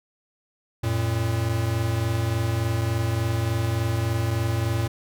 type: tone pair together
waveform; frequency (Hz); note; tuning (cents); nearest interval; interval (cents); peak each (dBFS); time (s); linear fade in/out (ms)
square; 90.7 / 114.13; F#2 / A#2; -34 / -36; major third; 398; -28 / -24; 0.83-4.88; 10
effects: none